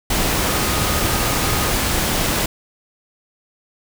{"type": "tone in noise", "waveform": "sine", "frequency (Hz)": 1244.5, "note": "D#6", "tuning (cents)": 0, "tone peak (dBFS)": -30, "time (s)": [0.47, 1.71], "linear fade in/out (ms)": 5, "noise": "pink", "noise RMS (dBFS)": -19, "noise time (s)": [0.1, 2.46], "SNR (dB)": -14, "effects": []}